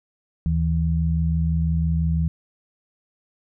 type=tone pair together; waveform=sine; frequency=76.5 / 162.47 Hz; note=D#2 / E3; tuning=-29 / -25 cents; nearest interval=octave + minor second; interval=1304 cents; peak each=-21 dBFS; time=0.46-2.28 s; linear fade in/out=0 ms; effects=none